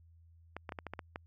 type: clicks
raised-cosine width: 0.5 ms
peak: -25 dBFS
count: 8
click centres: 0.566 / 0.692 / 0.722 / 0.788 / 0.867 / 0.936 / 0.992 / 1.159 s
effects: added 83 Hz sine -58 dBFS peak until 1.26 s